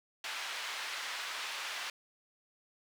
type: band-pass noise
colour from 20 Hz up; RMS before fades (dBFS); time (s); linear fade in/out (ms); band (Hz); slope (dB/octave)
white; -40; 0.24-1.9; 2; 960 to 3300; 12
effects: none